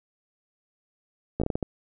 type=slowing click train; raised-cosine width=2 ms; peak=-13 dBFS; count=7; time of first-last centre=1.4-1.628 s; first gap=15 ms; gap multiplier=1.37; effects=none